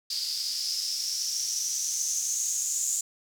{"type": "noise with band-pass filter sweep", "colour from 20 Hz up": "blue", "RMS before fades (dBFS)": -30, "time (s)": [0.1, 3.01], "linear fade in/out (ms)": 5, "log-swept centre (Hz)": [4700, 7100], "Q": 8.7, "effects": []}